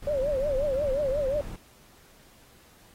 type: noise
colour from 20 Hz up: brown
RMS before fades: -36 dBFS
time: 0.02-1.56 s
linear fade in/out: 5 ms
type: tone with vibrato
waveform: sine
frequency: 558 Hz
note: C#5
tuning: 11 cents sharp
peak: -24 dBFS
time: 0.07-1.41 s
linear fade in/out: 2 ms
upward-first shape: triangle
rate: 5.6 Hz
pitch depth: 160 cents each way
effects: pink hiss -57 dBFS RMS until 2.94 s + AAC 48 kbps